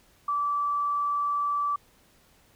sine tone, 1159 Hz, D6, 23 cents flat, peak -24 dBFS, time 0.28-1.76 s, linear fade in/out 5 ms, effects pink hiss -61 dBFS RMS until 2.55 s

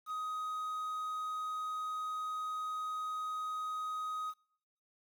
triangle tone with quantisation, 1255 Hz, D#6, 15 cents sharp, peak -34 dBFS, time 0.06-4.34 s, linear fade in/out 50 ms, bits 10, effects noise-tail reverb RT60 0.8 s tail -26 dB re dry

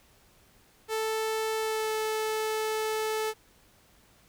sawtooth tone with pitch glide, 440 to 435.7 Hz, A4 to A4, 0 to -17 cents, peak -24 dBFS, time 0.88-3.34 s, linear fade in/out 50 ms, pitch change -17 cents, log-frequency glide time 1.58-1.92 s, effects pink hiss -61 dBFS RMS until 4.28 s

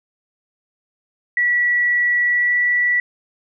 sine tone with pitch glide, 1943 to 1954.3 Hz, B6 to B6, -29 to -19 cents, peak -14 dBFS, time 1.37-3 s, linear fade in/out 2 ms, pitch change +10 cents, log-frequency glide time 2.24-2.55 s, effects none

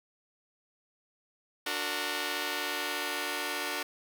5% pulse chord, D augmented, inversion none, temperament just, 293.7 / 367.1 / 458.9 Hz, D4 / F#4 / A#4, 0 / -14 / -27 cents, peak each -25 dBFS, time 1.66-3.83 s, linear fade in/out 5 ms, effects none

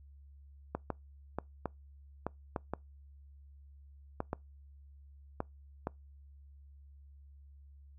clicks, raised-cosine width 1 ms, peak -20 dBFS, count 11, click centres 0.75 / 0.903 / 1.386 / 1.657 / 2.266 / 2.562 / 2.736 / 4.204 / 4.331 / 5.404 / 5.871 s, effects noise-tail reverb RT60 0.2 s tail -25 dB re dry + added 70 Hz sine -53 dBFS peak until 7.98 s

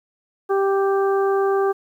harmonic tone, 392 Hz, G4, in tune, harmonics 1 / 2 / 3 / 4, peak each -17 / -25 / -27 / -33 dBFS, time 0.49-1.73 s, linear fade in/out 20 ms, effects 9-bit

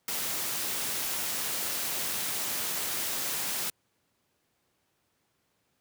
white noise, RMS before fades -32 dBFS, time 0.08-3.7 s, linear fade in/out 2 ms, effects pink hiss -74 dBFS RMS until 5.8 s + high-pass 100 Hz 12 dB/octave

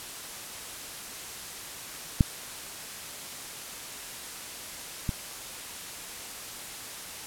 clicks, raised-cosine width 5 ms, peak -6 / -15 dBFS, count 2, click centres 2.208 / 5.092 s, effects white hiss -40 dBFS RMS until 7.26 s + low-pass 12000 Hz 12 dB/octave

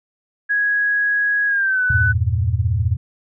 sine tone with pitch glide, 1661.2 to 1497.2 Hz, G#6 to F#6, 0 to +20 cents, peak -15 dBFS, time 0.49-2.13 s, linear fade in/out 20 ms, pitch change -180 cents, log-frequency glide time 1.47-1.82 s
sine chord, E diminished, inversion none, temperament equal, 82.41 / 98 / 116.54 Hz, E2 / G2 / Bb2, 0 / 0 / 0 cents, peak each -20 dBFS, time 1.9-2.97 s, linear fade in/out 5 ms
effects none

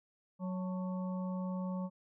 harmonic tone with a mistuned harmonic, 185 Hz, F#3, in tune, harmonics 1 / 3 / 5 / 6, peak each -35 / -45 / -49 / -51 dBFS, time 0.39-1.9 s, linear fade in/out 50 ms, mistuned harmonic 5, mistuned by -66 cents, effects none

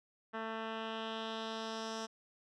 10% pulse tone with low-pass filter sweep, 222.8 Hz, A3, 22 cents sharp, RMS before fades -41 dBFS, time 0.33-2.07 s, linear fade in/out 20 ms, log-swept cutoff 2000 to 6000 Hz, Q 2.3, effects none

